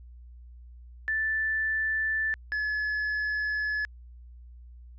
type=tone pair in turn; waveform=sine / triangle; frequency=1760 / 1709.9 Hz; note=A6 / A6; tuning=0 / -50 cents; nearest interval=unison; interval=50 cents; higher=first; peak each=-25 / -25 dBFS; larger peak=neither; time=1.08-2.34 / 2.52-3.85 s; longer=second; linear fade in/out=0 ms; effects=added 60 Hz sine -45 dBFS peak until 4.98 s + resampled to 16000 Hz